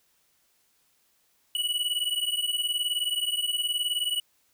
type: beating tone pair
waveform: square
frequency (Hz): 2932 / 2951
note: F#7 / F#7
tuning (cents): -16 / -5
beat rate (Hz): 19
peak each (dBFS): -29 / -30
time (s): 1.55-4.2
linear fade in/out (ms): 2
effects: white hiss -68 dBFS RMS until 4.53 s